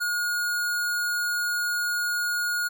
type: tone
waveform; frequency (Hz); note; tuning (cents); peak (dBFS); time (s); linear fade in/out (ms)
square; 1438; F#6; -50; -25; 0-2.69; 20
effects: none